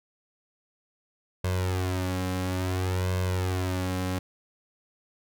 sawtooth tone with flanger, 92.2 Hz, F#2, 6 cents flat, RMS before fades -28 dBFS, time 1.44-4.19 s, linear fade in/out 5 ms, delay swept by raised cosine 1.9 to 3.8 ms, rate 0.58 Hz, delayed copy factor +0.85, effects none

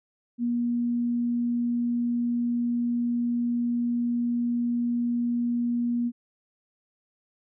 sine tone, 239 Hz, A#3, 43 cents sharp, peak -23 dBFS, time 0.38-6.12 s, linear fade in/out 50 ms, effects none

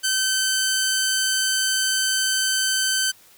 10% pulse tone, 1538 Hz, G6, 33 cents flat, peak -11 dBFS, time 0.03-3.12 s, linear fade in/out 20 ms, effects white hiss -52 dBFS RMS until 3.37 s

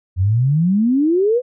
sine exponential sweep, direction up, 87.2 to 515 Hz, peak -12 dBFS, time 0.16-1.42 s, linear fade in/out 50 ms, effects none

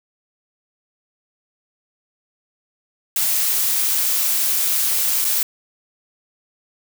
blue noise with dropouts, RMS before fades -19 dBFS, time 3.16-5.43 s, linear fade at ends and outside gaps 2 ms, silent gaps 5.245-5.249 s, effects none

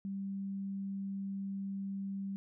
sine tone, 196 Hz, G3, in tune, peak -36 dBFS, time 0.05-2.36 s, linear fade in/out 0 ms, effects none

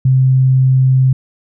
sine tone, 130.81 Hz, C3, in tune, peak -7 dBFS, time 0.05-1.13 s, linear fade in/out 5 ms, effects none

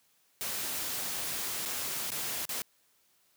white noise with dropouts, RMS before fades -35 dBFS, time 0.41-2.62 s, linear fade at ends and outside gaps 0 ms, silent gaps 1.653-1.658 / 2.104-2.118 / 2.453-2.492 s, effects white hiss -69 dBFS RMS until 3.36 s + high-pass 80 Hz 12 dB/octave

